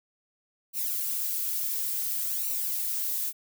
violet noise with flanger, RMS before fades -30 dBFS, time 0.73-3.33 s, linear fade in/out 50 ms, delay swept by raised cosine 0.59 to 4.39 ms, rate 0.57 Hz, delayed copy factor -0.65, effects none

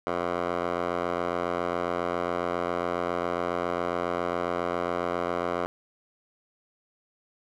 10% pulse tone with band-pass filter, 87.31 Hz, F2, in tune, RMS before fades -29 dBFS, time 0.07-5.66 s, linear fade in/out 0 ms, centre 850 Hz, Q 1.9, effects none

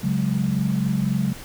sine chord, C# suspended fourth, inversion none, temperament equal with one note detuned, 138.59 / 185 / 208.9 Hz, C#3 / F#3 / G#3, 0 / 0 / +10 cents, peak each -24 / -23 / -24 dBFS, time 0.03-1.33 s, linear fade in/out 10 ms, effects pink hiss -40 dBFS RMS until 1.44 s

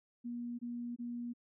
sine tone bursts, 239.5 Hz, A#3, 47 cents sharp, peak -38 dBFS, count 3, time 0.24-1.336 s, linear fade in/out 20 ms, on 350 ms, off 23 ms, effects none

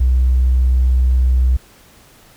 triangle tone, 63.2 Hz, B1, 41 cents sharp, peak -6 dBFS, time 0-1.57 s, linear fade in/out 10 ms, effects tanh soft clip ceiling -8 dBFS + pink hiss -47 dBFS RMS until 2.36 s

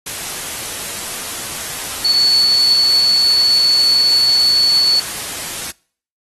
sine tone in noise, 4435 Hz, C#8, in tune, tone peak -9 dBFS, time 2.05-5 s, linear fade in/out 5 ms, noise white, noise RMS -25 dBFS, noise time 0.06-5.71 s, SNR +13 dB, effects noise-tail reverb RT60 0.5 s tail -25 dB re dry + AAC 32 kbps

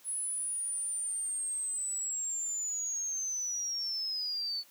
sine linear sweep, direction down, 10290 to 4440 Hz, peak -32 dBFS, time 0.04-4.64 s, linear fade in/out 50 ms, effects white hiss -60 dBFS RMS until 4.7 s + high-pass 200 Hz 12 dB/octave

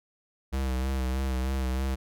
square tone with vibrato, 65.41 Hz, C2, in tune, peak -27 dBFS, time 0.52-1.96 s, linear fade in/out 20 ms, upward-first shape sine, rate 3.2 Hz, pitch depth 38 cents each way, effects none

